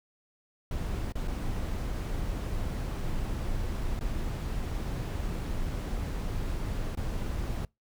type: noise with dropouts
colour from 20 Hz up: brown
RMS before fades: -32 dBFS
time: 0.71-7.65 s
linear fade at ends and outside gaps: 2 ms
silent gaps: 1.122-1.154 / 1.276-1.28 / 3.992-4.009 / 6.952-6.972 s
effects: noise-tail reverb RT60 0.2 s tail -25 dB re dry